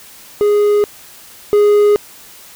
triangle tone pair in turn, 414.3 / 414.3 Hz, G#4 / G#4, -4 / -4 cents, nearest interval unison, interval 0 cents, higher neither, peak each -7 / -5 dBFS, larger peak second, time 0.41-0.84 / 1.53-1.96 s, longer neither, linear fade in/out 0 ms, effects white hiss -39 dBFS RMS until 2.55 s

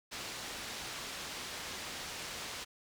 white low-pass noise, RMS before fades -43 dBFS, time 0.11-2.65 s, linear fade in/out 20 ms, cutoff 5300 Hz, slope 12 dB/octave, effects none

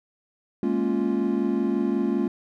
triangle chord, Bb minor seventh, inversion third, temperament equal, 207.7 / 233.1 / 277.2 / 349.2 Hz, Ab3 / Bb3 / Db4 / F4, 0 / 0 / 0 / 0 cents, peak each -25 dBFS, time 0.63-2.28 s, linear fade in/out 2 ms, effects none

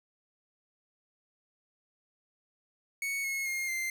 45% pulse tone with pitch steps, 2220 / 2176 / 2132 / 2089 Hz, C#7 / C#7 / C7 / C7, +2 / -33 / +32 / -3 cents, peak -31 dBFS, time 3.02-3.9 s, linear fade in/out 2 ms, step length 220 ms, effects none

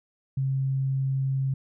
sine tone, 134.4 Hz, C3, 47 cents sharp, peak -23 dBFS, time 0.37-1.54 s, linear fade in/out 5 ms, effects none

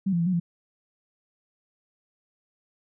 sine tone with pitch steps, 193 / 171.4 / 168.2 / 184.8 / 171 Hz, G3 / F3 / E3 / F#3 / F3, -27 / -32 / +35 / -2 / -36 cents, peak -21 dBFS, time 0.06-0.4 s, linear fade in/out 10 ms, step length 68 ms, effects none

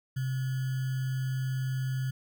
sine tone with sample-and-hold, 130.81 Hz, C3, in tune, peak -28 dBFS, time 0.16-2.11 s, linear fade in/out 10 ms, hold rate 1575 Hz, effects none

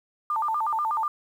sine tone with vibrato, 1032 Hz, C6, 24 cents flat, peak -23 dBFS, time 0.3-1.08 s, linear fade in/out 2 ms, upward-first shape square, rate 8.2 Hz, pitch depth 260 cents each way, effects 9-bit

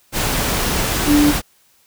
sine tone in noise, 293.7 Hz, D4, in tune, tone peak -10 dBFS, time 1.06-1.34 s, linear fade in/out 50 ms, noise pink, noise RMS -19 dBFS, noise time 0.12-1.42 s, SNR +6 dB, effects white hiss -56 dBFS RMS until 1.86 s

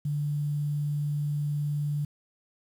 sine tone with quantisation, 146.83 Hz, D3, in tune, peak -26 dBFS, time 0.05-2.05 s, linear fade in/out 5 ms, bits 9, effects none

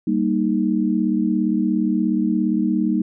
sine chord, Eb major, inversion first, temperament equal, 196 / 233.1 / 311.1 Hz, G3 / Bb3 / Eb4, 0 / 0 / 0 cents, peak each -21 dBFS, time 0.07-3.02 s, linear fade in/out 5 ms, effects none

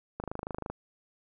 click train, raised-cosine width 1 ms, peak -21 dBFS, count 14, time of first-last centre 0.2-0.7 s, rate 26 Hz, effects none

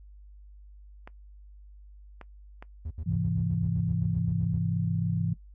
clicks, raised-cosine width 0.5 ms, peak -28 dBFS, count 3, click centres 1.075 / 2.213 / 2.625 s
triangle tone bursts, 77.78 Hz, D#2, in tune, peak -30 dBFS, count 14, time 2.85-4.583 s, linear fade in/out 5 ms, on 56 ms, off 73 ms
sine chord, Ab augmented, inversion none, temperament equal with one note detuned, 103.83 / 130.81 / 167.02 Hz, Ab2 / C3 / E3, 0 / 0 / +23 cents, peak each -30 / -32 / -28 dBFS, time 3.06-5.34 s, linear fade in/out 10 ms
effects noise-tail reverb RT60 0.1 s tail -20 dB re dry + added 50 Hz sine -47 dBFS peak until 5.54 s

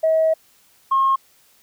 sine tone pair in turn, 640 / 1076.3 Hz, D#5 / C6, +49 / +49 cents, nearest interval major sixth, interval 900 cents, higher second, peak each -13 dBFS, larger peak neither, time 0.03-0.34 / 0.91-1.16 s, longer first, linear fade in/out 10 ms, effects tanh soft clip ceiling -9 dBFS + white hiss -56 dBFS RMS until 1.62 s

